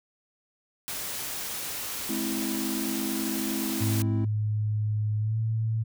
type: noise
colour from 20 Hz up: white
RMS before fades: -34 dBFS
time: 0.88-4.02 s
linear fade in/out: 0 ms
type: chord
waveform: triangle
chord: Ab augmented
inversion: none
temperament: equal with one note detuned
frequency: 211.9 / 261.6 / 329.6 Hz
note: Ab3 / C4 / E4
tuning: +35 / 0 / 0 cents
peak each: -31 dBFS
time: 2.09-4.25 s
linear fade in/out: 5 ms
type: tone with pitch glide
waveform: sine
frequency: 106.5 to 111.47 Hz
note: G#2 to A2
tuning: +44 to +23 cents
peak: -24 dBFS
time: 3.8-5.84 s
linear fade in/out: 20 ms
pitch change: +79 cents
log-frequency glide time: 5.19-5.38 s
effects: none